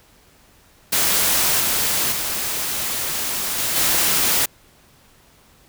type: noise with level steps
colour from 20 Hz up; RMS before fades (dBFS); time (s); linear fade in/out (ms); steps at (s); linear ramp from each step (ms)
white; -18 / -20 / -24 / -22 / -18; 0.92-4.46; 10; 1.6 / 2.12 / 3.58 / 3.76; 5
effects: pink hiss -53 dBFS RMS until 5.68 s